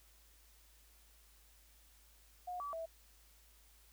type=tone with pitch steps; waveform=sine; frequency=720 / 1149 / 655 Hz; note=F#5 / D6 / E5; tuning=-47 / -38 / -11 cents; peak=-40 dBFS; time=2.47-2.86 s; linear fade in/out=10 ms; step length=130 ms; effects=added 53 Hz sine -65 dBFS peak until 3.92 s + white hiss -67 dBFS RMS until 3.92 s